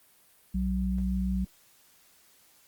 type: tone pair together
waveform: sine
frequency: 60.7 / 188.2 Hz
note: B1 / F#3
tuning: -29 / +30 cents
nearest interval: octave + minor sixth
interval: 1959 cents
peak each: -29 / -28 dBFS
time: 0.54-1.45 s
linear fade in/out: 10 ms
effects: white hiss -61 dBFS RMS until 2.67 s + Opus 32 kbps

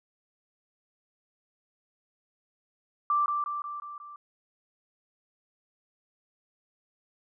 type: tone with echo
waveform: sine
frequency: 1174.7 Hz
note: D6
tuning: in tune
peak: -22 dBFS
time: 3.1-3.26 s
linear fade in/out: 2 ms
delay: 180 ms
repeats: 5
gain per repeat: -4 dB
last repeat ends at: 4.16 s
effects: none

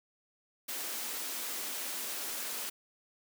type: high-pass noise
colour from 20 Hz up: white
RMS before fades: -38 dBFS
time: 0.68-2.7 s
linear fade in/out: 10 ms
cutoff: 210 Hz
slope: 96 dB/octave
effects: none

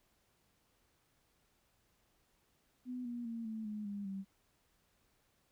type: tone with pitch steps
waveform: sine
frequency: 250 / 239.7 / 229.8 / 220.3 / 211.2 / 202.5 / 194.12 Hz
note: B3 / A#3 / A#3 / A3 / G#3 / G#3 / G3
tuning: +21 / +48 / -25 / +2 / +29 / -43 / -17 cents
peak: -39 dBFS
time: 2.85-4.25 s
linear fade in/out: 50 ms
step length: 200 ms
effects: pink hiss -75 dBFS RMS until 5.51 s

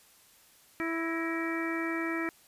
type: harmonic tone with a mistuned harmonic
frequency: 329.6 Hz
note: E4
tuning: in tune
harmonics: 1 / 2 / 3 / 4 / 5 / 6 / 7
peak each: -32 / -42 / -44 / -39 / -42 / -38 / -39 dBFS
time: 0.8-2.29 s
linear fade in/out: 0 ms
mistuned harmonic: 6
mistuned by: -73 cents
effects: white hiss -60 dBFS RMS until 2.47 s + resampled to 32000 Hz

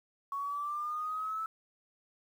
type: linear sweep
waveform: sine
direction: up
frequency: 1108.7 to 1317 Hz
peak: -33 dBFS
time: 0.32-1.46 s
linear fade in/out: 2 ms
effects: 10-bit

